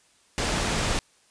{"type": "low-pass noise", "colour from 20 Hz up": "pink", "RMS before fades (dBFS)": -26, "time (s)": [0.38, 0.99], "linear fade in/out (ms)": 0, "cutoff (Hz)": 8900, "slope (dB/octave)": 12, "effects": ["white hiss -61 dBFS RMS until 1.3 s", "resampled to 22050 Hz"]}